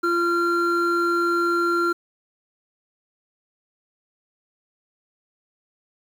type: tone pair together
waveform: triangle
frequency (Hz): 343.9 / 1378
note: F4 / F6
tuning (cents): -27 / -24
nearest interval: 2 octaves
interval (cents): 2403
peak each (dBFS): -20 / -19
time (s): 0.03-1.93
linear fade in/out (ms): 10
effects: 8-bit